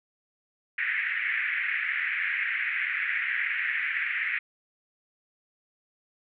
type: band-pass noise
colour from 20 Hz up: pink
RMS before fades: -29 dBFS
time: 0.78-4.39 s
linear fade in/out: 5 ms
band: 1700 to 2300 Hz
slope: 48 dB/octave
effects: none